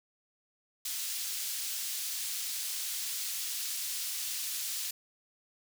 pink high-pass noise, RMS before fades -36 dBFS, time 0.85-4.91 s, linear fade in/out 5 ms, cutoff 4200 Hz, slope 12 dB/octave, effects none

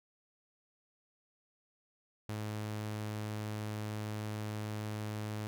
sawtooth tone, 106.5 Hz, G#2, 44 cents sharp, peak -33 dBFS, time 2.29-5.47 s, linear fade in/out 0 ms, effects none

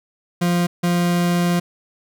40% pulse tone pair in turn, 174.61 / 174.61 Hz, F3 / F3, 0 / 0 cents, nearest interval unison, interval 0 cents, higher neither, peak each -15 / -15 dBFS, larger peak neither, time 0.41-0.67 / 0.83-1.6 s, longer second, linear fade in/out 10 ms, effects none

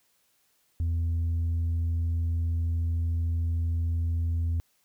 sine tone with tanh clipping, 83.4 Hz, E2, 21 cents sharp, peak -25 dBFS, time 0.8-4.6 s, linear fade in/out 0 ms, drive 2 dB, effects white hiss -69 dBFS RMS until 4.84 s

